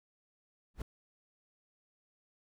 brown noise with exponential growth, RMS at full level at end -31 dBFS, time 0.74-0.82 s, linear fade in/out 5 ms, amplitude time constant 16 ms, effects none

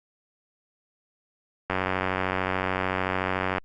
click train, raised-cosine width 0.5 ms, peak -10 dBFS, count 177, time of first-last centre 1.7-3.582 s, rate 93.5 Hz, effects Opus 48 kbps

